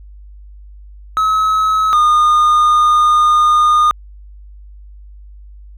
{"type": "tone pair in turn", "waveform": "triangle", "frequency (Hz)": [1284, 1221.5], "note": ["E6", "D#6"], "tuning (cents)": [-46, -32], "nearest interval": "minor second", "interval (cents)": 86, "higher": "first", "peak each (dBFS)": [-9, -6], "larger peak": "second", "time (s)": [[1.17, 1.93], [1.93, 3.91]], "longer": "second", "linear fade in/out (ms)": 0, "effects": ["added 50 Hz sine -34 dBFS peak until 5.77 s"]}